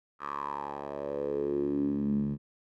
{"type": "tone with band-pass filter sweep", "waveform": "10% pulse", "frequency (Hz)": 71.3, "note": "C#2", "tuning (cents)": 49, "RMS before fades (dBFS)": -32, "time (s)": [0.19, 2.38], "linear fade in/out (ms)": 50, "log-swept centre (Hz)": [1300, 170], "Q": 5.8, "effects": []}